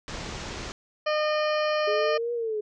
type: low-pass noise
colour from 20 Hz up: pink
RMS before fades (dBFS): -36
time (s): 0.08-0.72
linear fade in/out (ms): 0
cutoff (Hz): 7100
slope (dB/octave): 48
type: harmonic tone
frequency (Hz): 609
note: D#5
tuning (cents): -37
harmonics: 1 / 2 / 3 / 4 / 5 / 7 / 8 / 9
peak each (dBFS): -24 / -30 / -34 / -36 / -38 / -41 / -42 / -43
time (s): 1.06-2.18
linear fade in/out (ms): 10
type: exponential two-way sweep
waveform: sine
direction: up then down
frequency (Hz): 415.3 to 480 to 416.7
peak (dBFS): -26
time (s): 1.87-2.61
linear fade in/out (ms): 10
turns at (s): 2.33
effects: none